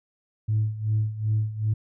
sine tone with tremolo, 108 Hz, A2, 32 cents flat, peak -18 dBFS, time 0.48-1.74 s, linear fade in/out 10 ms, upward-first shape sine, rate 2.6 Hz, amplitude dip 80%, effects tanh soft clip ceiling -16 dBFS

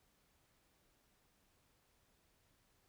silence, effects pink hiss -75 dBFS RMS until 2.88 s

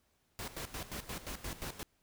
pink noise with tremolo, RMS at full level -41 dBFS, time 0.39-1.83 s, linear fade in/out 0 ms, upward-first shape square, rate 5.7 Hz, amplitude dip 75%, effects pink hiss -75 dBFS RMS until 2.02 s

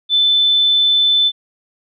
sine tone, 3520 Hz, A7, in tune, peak -10 dBFS, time 0.09-1.32 s, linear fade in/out 50 ms, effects none

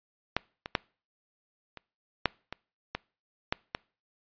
clicks, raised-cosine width 0.3 ms, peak -9 / -20 / -8 / -26 / -6 / -20 / -15 / -10 / -14 dBFS, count 9, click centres 0.366 / 0.659 / 0.752 / 1.773 / 2.257 / 2.526 / 2.95 / 3.525 / 3.749 s, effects noise-tail reverb RT60 0.4 s tail -25 dB re dry + resampled to 11025 Hz

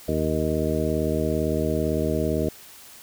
harmonic tone, 77.78 Hz, D#2, in tune, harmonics 1 / 2 / 3 / 4 / 5 / 6 / 8, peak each -29 / -29 / -29 / -29 / -29 / -29 / -29 dBFS, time 0.08-2.49 s, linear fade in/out 5 ms, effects white hiss -46 dBFS RMS until 3.02 s

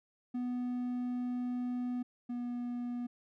triangle tone pair in turn, 247 / 242.8 Hz, B3 / B3, 0 / -29 cents, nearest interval unison, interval 29 cents, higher first, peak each -31 / -33 dBFS, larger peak first, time 0.34-2.03 / 2.29-3.07 s, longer first, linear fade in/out 10 ms, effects none

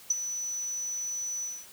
sine tone with ADSR envelope, 5960 Hz, F#8, 12 cents sharp, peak -19 dBFS, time 0.1-1.67 s, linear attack 6 ms, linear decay 24 ms, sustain -12 dB, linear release 240 ms, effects white hiss -51 dBFS RMS until 1.72 s

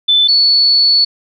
sine tone pair in turn, 3517 / 4431 Hz, A7 / C#8, -1 / -2 cents, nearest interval major third, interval 399 cents, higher second, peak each -7 dBFS, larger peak neither, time 0.08-0.28 / 0.28-1.05 s, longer second, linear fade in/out 10 ms, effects none

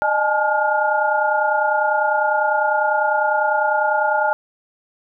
sine tone cluster, 611 / 839 / 869 / 1419 Hz, D#5 / G#5 / A5 / F6, -32 / +17 / -22 / +27 cents, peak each -21 dBFS, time 0.02-4.33 s, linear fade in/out 0 ms, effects none

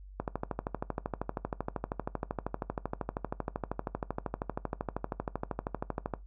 click train, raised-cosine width 1 ms, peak -18 dBFS, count 77, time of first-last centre 0.2-6.138 s, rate 12.8 Hz, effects noise-tail reverb RT60 0.2 s tail -19 dB re dry + added 48 Hz sine -46 dBFS peak until 6.26 s

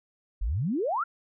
sine exponential sweep, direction up, 41.2 to 1459 Hz, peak -25 dBFS, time 0.41-1.04 s, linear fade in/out 10 ms, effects none

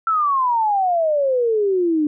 sine exponential sweep, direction down, 1348 to 293.6 Hz, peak -15 dBFS, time 0.07-2.07 s, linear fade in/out 2 ms, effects none

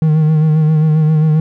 triangle tone with vibrato, 155.56 Hz, D#3, in tune, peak -6 dBFS, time 0.02-1.4 s, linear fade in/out 2 ms, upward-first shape sine, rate 7.5 Hz, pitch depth 37 cents each way, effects none

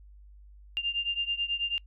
sine beating tone pair, 2794 / 2803.2 Hz, F7 / F7, 0 / +6 cents, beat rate 9.2 Hz, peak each -30 / -32 dBFS, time 0.77-1.78 s, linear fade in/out 0 ms, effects noise-tail reverb RT60 0.1 s tail -26 dB re dry + added 50 Hz sine -49 dBFS peak until 1.86 s

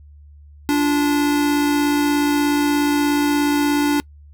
square tone pair together, 290.8 / 347.6 Hz, D4 / F4, -17 / -8 cents, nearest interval minor third, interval 309 cents, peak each -16 / -26 dBFS, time 0.69-4 s, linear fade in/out 0 ms, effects noise-tail reverb RT60 0.1 s tail -24 dB re dry + added 73 Hz sine -41 dBFS peak until 4.33 s

